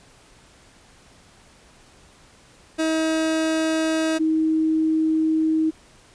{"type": "tone pair in turn", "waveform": ["30% pulse", "sine"], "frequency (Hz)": [318.9, 316.7], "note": ["D#4", "D#4"], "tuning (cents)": [43, 31], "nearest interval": "unison", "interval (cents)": 12, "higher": "first", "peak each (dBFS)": -17, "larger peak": "neither", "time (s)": [[2.78, 4.19], [4.19, 5.71]], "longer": "second", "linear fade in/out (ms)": 20, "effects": ["pink hiss -52 dBFS RMS until 6.14 s", "resampled to 22050 Hz"]}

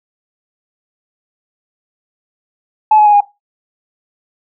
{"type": "tone with pitch steps", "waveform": "sine", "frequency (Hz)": [860, 845.7, 831.7, 817.9], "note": ["A5", "G#5", "G#5", "G#5"], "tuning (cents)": [-40, 31, 2, -27], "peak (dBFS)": -4, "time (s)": [2.91, 3.206], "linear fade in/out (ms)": 5, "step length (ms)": 74, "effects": ["noise-tail reverb RT60 0.2 s tail -17 dB re dry", "tanh soft clip ceiling 0 dBFS"]}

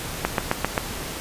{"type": "click train", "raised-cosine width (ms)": 0.5, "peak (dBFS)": -4, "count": 5, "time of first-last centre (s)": [0.25, 0.778], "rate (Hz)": 7.57, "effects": ["pink hiss -32 dBFS RMS until 1.2 s", "resampled to 32000 Hz"]}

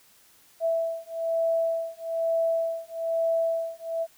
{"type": "beating tone pair", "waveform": "sine", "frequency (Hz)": [659.3, 660.4], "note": ["E5", "E5"], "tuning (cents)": [0, 3], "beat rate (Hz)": 1.1, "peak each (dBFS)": [-27, -27], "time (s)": [0.6, 4.07], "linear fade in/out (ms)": 50, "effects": ["white hiss -58 dBFS RMS until 4.17 s"]}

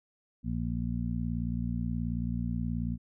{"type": "harmonic tone", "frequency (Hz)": 58.6, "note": "A#1", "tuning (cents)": 10, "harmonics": [1, 2, 3, 4], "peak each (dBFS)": [-35, -35, -35, -35], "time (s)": [0.43, 2.98], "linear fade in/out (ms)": 50, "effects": []}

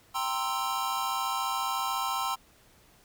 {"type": "chord", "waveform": "square", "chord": "C dominant seventh", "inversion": "second", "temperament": "equal", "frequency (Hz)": [784, 932.3, 1046.5, 1318.5], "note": ["G5", "Bb5", "C6", "E6"], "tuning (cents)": [0, 0, 0, 0], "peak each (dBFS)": [-36, -36, -33, -35], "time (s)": [0.14, 2.36], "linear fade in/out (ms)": 20, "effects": ["pink hiss -60 dBFS RMS until 3.04 s"]}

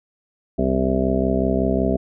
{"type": "harmonic tone", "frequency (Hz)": 65.41, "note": "C2", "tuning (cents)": 0, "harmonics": [1, 2, 3, 4, 6, 7, 8, 9, 10], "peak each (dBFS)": [-25, -30, -23, -23, -24, -30, -31, -31, -25], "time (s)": [0.58, 1.97], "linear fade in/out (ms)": 10, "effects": []}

